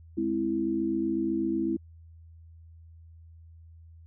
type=chord; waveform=sine; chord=Ab augmented; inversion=none; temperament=equal; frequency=207.7 / 261.6 / 329.6 Hz; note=Ab3 / C4 / E4; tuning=0 / 0 / 0 cents; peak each=-33 / -32 / -27 dBFS; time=0.17-1.77 s; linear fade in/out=10 ms; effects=added 82 Hz sine -48 dBFS peak until 4.06 s